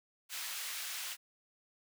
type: high-pass noise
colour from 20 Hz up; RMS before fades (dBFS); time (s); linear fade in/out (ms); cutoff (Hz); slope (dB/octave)
pink; -41; 0.29-1.17; 50; 1900; 12
effects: none